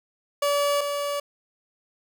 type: tone pair in turn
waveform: 30% pulse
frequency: 574 / 574 Hz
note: D5 / D5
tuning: -40 / -40 cents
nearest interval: unison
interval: 0 cents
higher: neither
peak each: -18 / -23 dBFS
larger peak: first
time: 0.42-0.81 / 0.81-1.2 s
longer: neither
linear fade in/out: 5 ms
effects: none

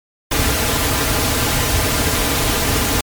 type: noise with comb filter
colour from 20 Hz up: pink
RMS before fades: -17 dBFS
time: 0.31-3.01 s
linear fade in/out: 5 ms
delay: 5.4 ms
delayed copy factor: -0.6
effects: MP3 96 kbps

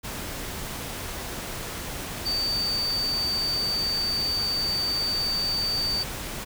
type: tone in noise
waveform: sine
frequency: 4600 Hz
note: D8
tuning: 37 cents flat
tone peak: -24 dBFS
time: 2.25-6.04 s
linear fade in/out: 20 ms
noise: pink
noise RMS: -34 dBFS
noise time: 0.03-6.45 s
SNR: +7 dB
effects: none

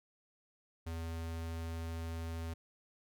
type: tone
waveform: square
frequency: 82.41 Hz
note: E2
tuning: in tune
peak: -39 dBFS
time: 0.86-2.54 s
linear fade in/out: 10 ms
effects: none

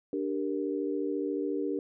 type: chord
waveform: sine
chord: G minor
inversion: second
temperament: equal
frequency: 293.7 / 392 / 466.2 Hz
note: D4 / G4 / Bb4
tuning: 0 / 0 / 0 cents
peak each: -32 / -33 / -35 dBFS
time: 0.13-1.79 s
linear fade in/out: 2 ms
effects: none

